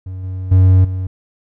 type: tone with level steps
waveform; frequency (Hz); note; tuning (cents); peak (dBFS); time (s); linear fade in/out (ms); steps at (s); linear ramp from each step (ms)
triangle; 93.2; F#2; +13; -22 / -19 / -4 / -16; 0.06-1.07; 5; 0.23 / 0.51 / 0.84; 10
effects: none